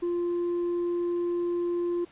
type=tone with tanh clipping; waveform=sine; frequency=348.1 Hz; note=F4; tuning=6 cents flat; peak=-26 dBFS; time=0.02-2.05 s; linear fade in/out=10 ms; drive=2 dB; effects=pink hiss -56 dBFS RMS until 2.11 s + resampled to 8000 Hz

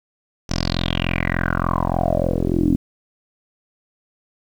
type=tone with low-pass filter sweep; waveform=10% pulse; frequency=43.41 Hz; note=F1; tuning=10 cents flat; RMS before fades=-20 dBFS; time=0.49-2.76 s; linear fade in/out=10 ms; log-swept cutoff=5800 to 270 Hz; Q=6.9; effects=8-bit

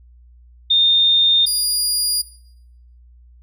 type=tone pair in turn; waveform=sine / 25% pulse; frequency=3642 / 4847 Hz; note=A#7 / D#8; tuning=-41 / -46 cents; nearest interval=perfect fourth; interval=495 cents; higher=second; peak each=-11 / -12 dBFS; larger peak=first; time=0.7-1.46 / 1.46-2.22 s; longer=neither; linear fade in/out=10 ms; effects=noise-tail reverb RT60 0.8 s tail -21 dB re dry + added 60 Hz sine -44 dBFS peak until 3.42 s

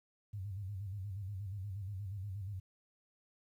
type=tone with vibrato; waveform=sine; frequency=98.3 Hz; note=G2; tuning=5 cents sharp; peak=-39 dBFS; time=0.33-2.6 s; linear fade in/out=10 ms; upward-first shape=square; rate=8.4 Hz; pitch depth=91 cents each way; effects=12-bit

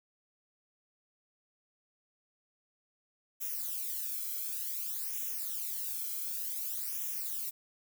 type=noise with flanger; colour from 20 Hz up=violet; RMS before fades=-37 dBFS; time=3.4-7.51 s; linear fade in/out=20 ms; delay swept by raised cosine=0.22 to 1.1 ms; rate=0.55 Hz; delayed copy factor=-0.95; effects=none

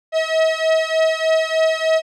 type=beating tone pair; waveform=45% pulse; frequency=639 / 642.3 Hz; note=D#5 / E5; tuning=+46 / -45 cents; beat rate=3.3 Hz; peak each=-18 dBFS; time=0.12-2.02 s; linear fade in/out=50 ms; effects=low-pass 5000 Hz 12 dB/octave

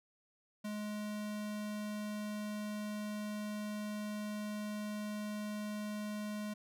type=tone; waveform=square; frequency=210 Hz; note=G#3; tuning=19 cents sharp; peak=-39 dBFS; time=0.64-6.54 s; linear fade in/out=10 ms; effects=none

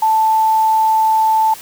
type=tone; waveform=sine; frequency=880 Hz; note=A5; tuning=in tune; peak=-10 dBFS; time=0.02-1.54 s; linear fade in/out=5 ms; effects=white hiss -35 dBFS RMS until 1.61 s

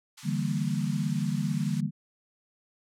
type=high-pass noise; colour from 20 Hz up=white; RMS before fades=-44 dBFS; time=0.17-1.81 s; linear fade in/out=10 ms; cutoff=840 Hz; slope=96 dB/octave
type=chord; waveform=sine; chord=E half-diminished seventh; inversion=third; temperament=equal with one note detuned; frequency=146.83 / 164.81 / 196 / 231.7 Hz; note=D3 / E3 / G3 / Bb3; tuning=0 / 0 / 0 / -10 cents; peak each=-30 / -32 / -31 / -33 dBFS; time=0.23-1.91 s; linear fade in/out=50 ms
effects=low-pass 8000 Hz 12 dB/octave

